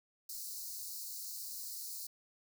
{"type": "high-pass noise", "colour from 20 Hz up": "white", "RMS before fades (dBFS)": -44, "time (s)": [0.29, 2.07], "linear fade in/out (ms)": 5, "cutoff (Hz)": 4100, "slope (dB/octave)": 96, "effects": []}